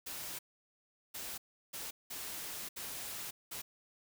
white noise bursts at uneven times, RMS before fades -43 dBFS, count 6, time 0.06-0.39 / 1.14-1.38 / 1.73-1.91 / 2.1-2.69 / 2.76-3.31 / 3.51-3.62 s, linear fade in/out 10 ms, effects none

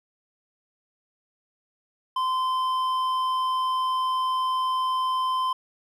triangle tone with hard clipping, 1032 Hz, C6, 24 cents flat, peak -24 dBFS, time 2.16-5.53 s, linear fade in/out 5 ms, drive 10 dB, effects none

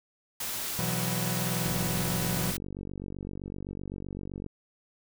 white noise, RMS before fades -34 dBFS, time 0.4-2.57 s, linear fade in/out 5 ms
45% pulse chord, B suspended fourth, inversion none, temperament just, 123.47 / 164.63 / 185.21 Hz, B2 / E3 / F#3, 0 / -2 / +2 cents, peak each -34 dBFS, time 0.79-2.51 s, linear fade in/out 0 ms
click train, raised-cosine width 3 ms, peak -25 dBFS, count 135, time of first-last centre 1.66-4.463 s, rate 47.8 Hz
effects none

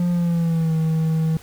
triangle tone with pitch glide, 175.5 to 160.01 Hz, F3 to D#3, +9 to +49 cents, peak -15 dBFS, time 0-1.37 s, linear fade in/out 2 ms, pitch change -160 cents, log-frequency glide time 0.1-0.74 s, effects pink hiss -45 dBFS RMS until 1.42 s

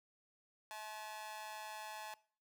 sawtooth tone with amplitude modulation, 859 Hz, A5, 42 cents flat, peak -38 dBFS, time 0.71-2.14 s, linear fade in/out 0 ms, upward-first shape sine, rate 212 Hz, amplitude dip 95%, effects noise-tail reverb RT60 0.5 s tail -22 dB re dry

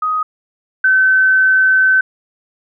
sine tone pair in turn, 1253 / 1529.2 Hz, D#6 / G6, +12 / -43 cents, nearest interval minor third, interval 345 cents, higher second, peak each -14 / -8 dBFS, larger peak second, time 0.02-0.23 / 0.84-2.01 s, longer second, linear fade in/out 5 ms, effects none

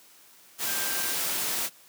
sine tone in noise, 1578 Hz, G6, 11 cents sharp, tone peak -37 dBFS, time 0.64-1.16 s, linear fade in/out 50 ms, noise white, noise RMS -29 dBFS, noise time 0.58-1.7 s, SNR -11 dB, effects white hiss -55 dBFS RMS until 1.88 s + high-pass 150 Hz 12 dB/octave

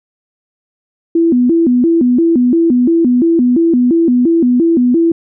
sine tone with vibrato, 286.8 Hz, D4, 41 cents flat, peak -7 dBFS, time 1.15-5.12 s, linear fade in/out 5 ms, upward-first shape square, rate 2.9 Hz, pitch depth 260 cents each way, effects none

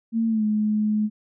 sine tone with pitch glide, 226.7 to 212.7 Hz, A#3 to G#3, -48 to +42 cents, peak -19 dBFS, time 0.12-1.1 s, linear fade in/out 50 ms, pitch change -110 cents, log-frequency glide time 0.28-0.44 s, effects none

